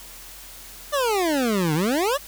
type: exponential two-way sweep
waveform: 25% pulse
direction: down then up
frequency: 605 to 146.83 to 605 Hz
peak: -16 dBFS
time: 0.92-2.18 s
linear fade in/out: 20 ms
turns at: 1.74 s
effects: added 44 Hz sine -48 dBFS peak until 2.27 s + white hiss -42 dBFS RMS until 2.27 s